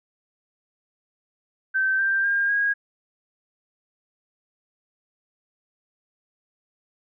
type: tone with pitch steps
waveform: sine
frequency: 1548 / 1577.8 / 1608.2 / 1639.1 Hz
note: G6 / G6 / G6 / G#6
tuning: -22 / +11 / +44 / -23 cents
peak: -19 dBFS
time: 1.74-2.74 s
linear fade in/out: 20 ms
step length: 250 ms
effects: none